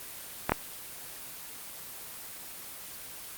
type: clicks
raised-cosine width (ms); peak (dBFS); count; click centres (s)
0.5; -8 / -7; 2; 0.495 / 0.52
effects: white hiss -43 dBFS RMS until 3.37 s + Opus 24 kbps